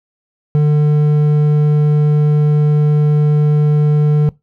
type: tone with hard clipping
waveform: sine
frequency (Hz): 149.2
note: D3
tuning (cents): +28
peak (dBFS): -10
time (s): 0.55-4.29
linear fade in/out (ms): 0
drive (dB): 6
effects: noise-tail reverb RT60 0.2 s tail -21 dB re dry